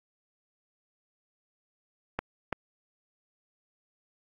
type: clicks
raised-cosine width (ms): 0.5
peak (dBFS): -14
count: 2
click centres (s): 2.19 / 2.527
effects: AAC 64 kbps

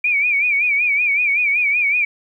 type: tone with vibrato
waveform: sine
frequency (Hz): 2349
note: D7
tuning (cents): 0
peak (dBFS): -14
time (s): 0.04-2.05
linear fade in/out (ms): 5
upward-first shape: sine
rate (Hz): 5.3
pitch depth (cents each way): 100
effects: 9-bit

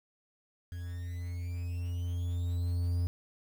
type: tone with level ramp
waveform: triangle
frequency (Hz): 87.31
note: F2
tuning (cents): 0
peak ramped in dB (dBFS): -35 to -25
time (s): 0.72-3.07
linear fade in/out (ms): 0
effects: 9-bit

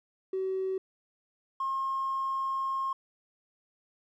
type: tone pair in turn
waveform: triangle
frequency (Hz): 379.3 / 1072.8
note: F#4 / C6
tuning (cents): +43 / +43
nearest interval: octave + tritone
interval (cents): 1800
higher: second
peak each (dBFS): -25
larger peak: neither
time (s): 0.33-0.78 / 1.6-2.93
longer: second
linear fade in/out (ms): 5
effects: tanh soft clip ceiling -26 dBFS

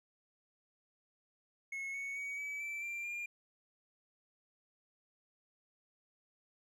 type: tone with pitch steps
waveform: triangle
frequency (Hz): 2182 / 2218 / 2254 / 2290 / 2328 / 2366 / 2404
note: C#7 / C#7 / C#7 / D7 / D7 / D7 / D7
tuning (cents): -28 / 0 / +28 / -44 / -16 / +12 / +40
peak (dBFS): -37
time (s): 1.72-3.26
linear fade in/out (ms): 5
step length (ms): 220
effects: none

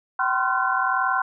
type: tone cluster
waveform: sine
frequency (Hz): 767 / 1020 / 1061 / 1385 / 1506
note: G5 / C6 / C6 / F6 / F#6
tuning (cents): -38 / -44 / +24 / -15 / +30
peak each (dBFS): -26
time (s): 0.19-1.22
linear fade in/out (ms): 5
effects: none

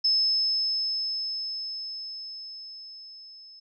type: tone with level ramp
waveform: sine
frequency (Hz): 5220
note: E8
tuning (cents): -18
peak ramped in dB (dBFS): -19 to -46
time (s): 0.04-3.6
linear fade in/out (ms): 10
effects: none

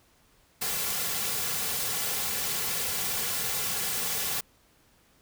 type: noise with comb filter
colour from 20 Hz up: white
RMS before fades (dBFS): -30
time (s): 0.61-4.41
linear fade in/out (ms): 10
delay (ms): 3.2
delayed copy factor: -0.65
effects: pink hiss -63 dBFS RMS until 5.21 s

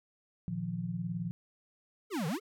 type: chord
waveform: sine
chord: Bb suspended fourth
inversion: none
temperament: equal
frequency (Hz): 116.54 / 155.56 / 174.61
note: Bb2 / Eb3 / F3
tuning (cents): 0 / 0 / 0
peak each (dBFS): -40 / -40 / -35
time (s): 0.48-1.31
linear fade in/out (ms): 0
type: exponential two-way sweep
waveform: square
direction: down then up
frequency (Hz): 466.2 to 143.4 to 466.2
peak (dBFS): -32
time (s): 2.1-2.4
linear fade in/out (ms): 50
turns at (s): 2.27
effects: none

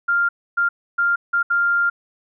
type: tone bursts at uneven times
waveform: sine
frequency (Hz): 1396.9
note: F6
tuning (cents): 0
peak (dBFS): -15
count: 5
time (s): 0.08-0.29 / 0.57-0.69 / 0.98-1.16 / 1.33-1.43 / 1.5-1.9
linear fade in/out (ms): 10
effects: none

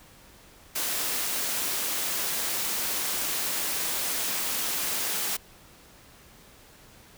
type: high-pass noise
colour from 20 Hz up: white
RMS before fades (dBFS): -29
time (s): 0.75-5.37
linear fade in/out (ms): 10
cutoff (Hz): 180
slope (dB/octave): 12
effects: pink hiss -53 dBFS RMS until 7.17 s

